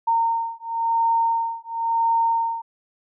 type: beating tone pair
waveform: sine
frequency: 917 / 917.96 Hz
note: A#5 / A#5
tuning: -29 / -27 cents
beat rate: 0.96 Hz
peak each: -22 dBFS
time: 0.07-2.62 s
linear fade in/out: 10 ms
effects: none